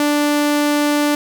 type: tone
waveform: sawtooth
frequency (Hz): 293.7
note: D4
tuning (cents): 0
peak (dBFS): -10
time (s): 0-1.15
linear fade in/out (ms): 2
effects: none